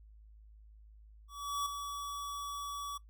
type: tone with ADSR envelope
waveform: square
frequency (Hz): 1141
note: C#6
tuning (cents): +50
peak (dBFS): -32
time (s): 1.28-2.98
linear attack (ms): 380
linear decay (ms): 5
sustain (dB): -7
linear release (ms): 11
effects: noise-tail reverb RT60 0.1 s tail -18 dB re dry + added 53 Hz sine -54 dBFS peak until 3.09 s